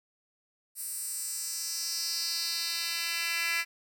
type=tone with high-pass filter sweep; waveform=10% pulse; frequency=335.9 Hz; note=E4; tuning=33 cents sharp; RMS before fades=-33 dBFS; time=0.75-3.65 s; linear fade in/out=50 ms; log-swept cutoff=10000 to 2300 Hz; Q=2.5; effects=none